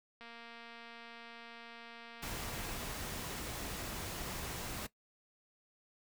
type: click train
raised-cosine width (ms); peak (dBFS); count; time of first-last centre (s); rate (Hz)
0.3; -36; 595; 0.21-2.759; 233
type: noise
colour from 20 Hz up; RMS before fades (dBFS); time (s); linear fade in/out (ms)
pink; -42; 2.22-4.87; 10
effects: noise-tail reverb RT60 0.1 s tail -17 dB re dry